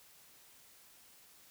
silence, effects white hiss -61 dBFS RMS until 1.5 s

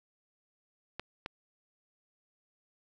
clicks, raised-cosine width 0.3 ms, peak -21 dBFS, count 2, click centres 0.996 / 1.261 s, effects none

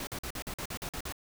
pink noise bursts, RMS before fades -38 dBFS, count 10, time 0-1.124 s, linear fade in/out 2 ms, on 71 ms, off 46 ms, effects none

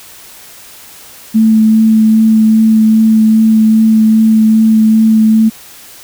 sine tone with vibrato, 220 Hz, A3, in tune, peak -4 dBFS, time 1.34-5.5 s, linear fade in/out 20 ms, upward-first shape sine, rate 2.5 Hz, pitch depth 11 cents each way, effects white hiss -35 dBFS RMS until 6.03 s

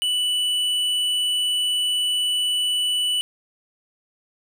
triangle tone with hard clipping, 2968 Hz, F#7, 5 cents sharp, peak -21 dBFS, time 0.02-3.21 s, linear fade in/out 0 ms, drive 10 dB, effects none

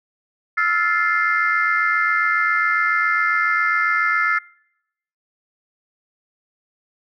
sine chord, F major seventh, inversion third, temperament just, 1309.6 / 1396.9 / 1746.1 / 2095 Hz, E6 / F6 / A6 / C7, -12 / 0 / -14 / +2 cents, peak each -21 dBFS, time 0.57-4.39 s, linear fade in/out 10 ms, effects noise-tail reverb RT60 0.8 s tail -24 dB re dry + tanh soft clip ceiling -7 dBFS

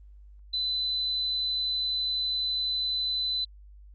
sine tone, 4014 Hz, B7, 27 cents sharp, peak -26 dBFS, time 0.53-3.45 s, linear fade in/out 10 ms, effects added 50 Hz sine -47 dBFS peak until 3.94 s + Opus 24 kbps

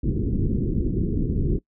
pink low-pass noise, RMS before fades -23 dBFS, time 0.03-1.59 s, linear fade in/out 10 ms, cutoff 390 Hz, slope 48 dB/octave, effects noise-tail reverb RT60 0.1 s tail -22 dB re dry

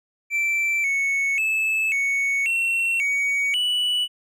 triangle tone with pitch steps, 2337 / 2211 / 2613 / 2220 / 2717 / 2247 / 2956 Hz, D7 / C#7 / E7 / C#7 / F7 / C#7 / F#7, -9 / -5 / -16 / +2 / -48 / +23 / -2 cents, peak -18 dBFS, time 0.3-4.08 s, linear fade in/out 50 ms, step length 540 ms, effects none

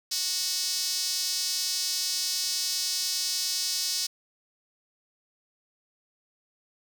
sawtooth tone with high-pass filter, 369.9 Hz, F#4, in tune, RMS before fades -29 dBFS, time 0.11-4.07 s, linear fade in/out 10 ms, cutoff 5000 Hz, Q 2.9, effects none

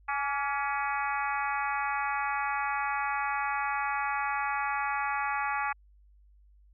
harmonic tone with a mistuned harmonic, 280 Hz, C#4, 18 cents sharp, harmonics 3 / 4 / 5 / 6 / 7 / 8 / 9, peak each -32 / -34 / -36 / -38 / -39 / -40 / -41 dBFS, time 0.08-5.73 s, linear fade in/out 10 ms, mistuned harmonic 4, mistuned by +45 cents, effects added 50 Hz sine -56 dBFS peak until 6.73 s

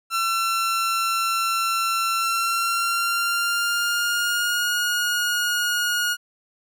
sawtooth tone with pitch glide, 1350 to 1438.6 Hz, E6 to F#6, +41 to -49 cents, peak -17 dBFS, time 0.1-6.17 s, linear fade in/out 50 ms, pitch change +110 cents, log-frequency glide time 2.2-4.73 s, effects none

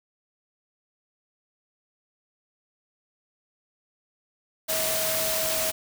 sine tone in noise, 640 Hz, D#5, 49 cents sharp, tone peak -30 dBFS, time 4.68-5.72 s, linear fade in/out 20 ms, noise white, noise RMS -27 dBFS, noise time 4.68-5.72 s, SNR -6 dB, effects none

